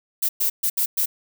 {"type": "noise bursts at uneven times", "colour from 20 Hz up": "violet", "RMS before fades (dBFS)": -21, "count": 5, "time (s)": [[0.22, 0.29], [0.4, 0.5], [0.63, 0.7], [0.77, 0.86], [0.97, 1.06]], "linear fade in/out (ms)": 10, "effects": []}